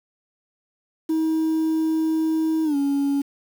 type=tone with pitch glide; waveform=sine; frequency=318.6 to 280.6 Hz; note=D#4 to C#4; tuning=+41 to +21 cents; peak=-16 dBFS; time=1.09-3.22 s; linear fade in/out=10 ms; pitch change=-220 cents; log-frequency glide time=2.64-2.76 s; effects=tanh soft clip ceiling -18 dBFS + 7-bit